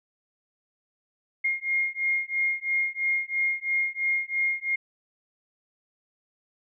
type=beating tone pair; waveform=sine; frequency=2133 / 2136 Hz; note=C7 / C7; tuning=+33 / +35 cents; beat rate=3 Hz; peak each=-27 / -27 dBFS; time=1.44-4.76 s; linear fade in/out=10 ms; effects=none